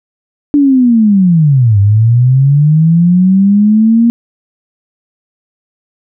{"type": "linear two-way sweep", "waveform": "sine", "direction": "down then up", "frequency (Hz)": [294.2, 98, 236.3], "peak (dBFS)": -4, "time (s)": [0.54, 4.1], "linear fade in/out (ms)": 0, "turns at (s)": 1.79, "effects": []}